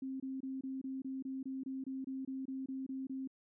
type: tone bursts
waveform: sine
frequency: 265.2 Hz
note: C4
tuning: 23 cents sharp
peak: -38 dBFS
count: 16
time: 0.02-3.275 s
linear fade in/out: 5 ms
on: 180 ms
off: 25 ms
effects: none